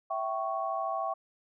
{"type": "chord", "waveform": "sine", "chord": "C# diminished", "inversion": "first", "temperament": "equal with one note detuned", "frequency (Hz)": [659.3, 772.3, 1108.7], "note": ["E5", "G5", "C#6"], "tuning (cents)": [0, -26, 0], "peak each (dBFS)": -34, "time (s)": [0.1, 1.14], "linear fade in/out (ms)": 10, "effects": []}